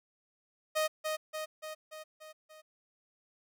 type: tone with echo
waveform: sawtooth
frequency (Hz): 622.3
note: D#5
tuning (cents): 0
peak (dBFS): -24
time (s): 0.75-0.88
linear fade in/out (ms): 20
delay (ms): 290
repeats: 6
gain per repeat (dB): -4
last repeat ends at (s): 2.62
effects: none